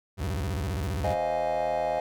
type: tone with vibrato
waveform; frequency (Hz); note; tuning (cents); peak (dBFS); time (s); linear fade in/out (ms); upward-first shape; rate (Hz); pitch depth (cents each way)
35% pulse; 82.41; E2; 0; -26; 0.17-1.16; 50; square; 15; 280
type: noise with exponential decay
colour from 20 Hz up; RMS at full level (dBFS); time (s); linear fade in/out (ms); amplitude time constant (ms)
white; -46; 0.83-0.95; 5; 26
type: chord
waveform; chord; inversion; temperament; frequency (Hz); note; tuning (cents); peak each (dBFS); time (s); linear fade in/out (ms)
triangle; F minor seventh; second; equal; 523.3 / 622.3 / 698.5 / 830.6; C5 / Eb5 / F5 / Ab5; 0 / 0 / 0 / 0; -31 / -27 / -29 / -30; 1.04-2; 2
type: click train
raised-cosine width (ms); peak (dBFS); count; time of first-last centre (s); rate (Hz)
1; -26; 72; 1.12-1.983; 82.3
effects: none